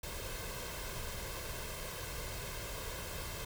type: noise with comb filter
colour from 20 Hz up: pink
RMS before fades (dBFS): -42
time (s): 0.03-3.45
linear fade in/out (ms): 5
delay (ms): 1.9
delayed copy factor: +0.6
effects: none